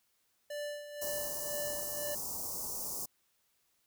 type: tone with tremolo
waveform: square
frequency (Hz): 587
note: D5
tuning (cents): -1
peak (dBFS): -37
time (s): 0.5-2.15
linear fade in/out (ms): 5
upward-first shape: sine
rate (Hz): 2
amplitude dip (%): 65
type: band-stop noise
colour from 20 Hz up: white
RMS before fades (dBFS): -39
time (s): 1.01-3.06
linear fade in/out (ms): 10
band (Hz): 1100 to 5100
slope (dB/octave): 48
effects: white hiss -75 dBFS RMS until 3.86 s